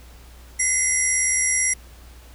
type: tone cluster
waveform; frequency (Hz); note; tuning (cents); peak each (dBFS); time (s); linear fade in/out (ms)
sine; 2005 / 2083 / 5740 / 7580 / 10640; B6 / C7 / F8 / A#8 / E9; +26 / -8 / +47 / +28 / +15; -28 / -27 / -23 / -27 / -22; 0.59-1.74; 10
effects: added 60 Hz sine -43 dBFS peak until 2.34 s + pink hiss -50 dBFS RMS until 2.34 s